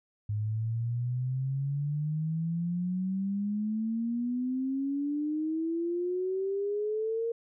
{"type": "exponential sweep", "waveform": "sine", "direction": "up", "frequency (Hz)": [103.83, 466.2], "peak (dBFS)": -28, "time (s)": [0.29, 7.32], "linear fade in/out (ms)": 5, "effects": []}